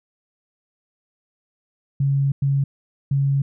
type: tone bursts at uneven times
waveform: sine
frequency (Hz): 138.59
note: C#3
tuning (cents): 0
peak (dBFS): -16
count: 3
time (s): 2-2.32 / 2.42-2.64 / 3.11-3.42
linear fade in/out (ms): 5
effects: none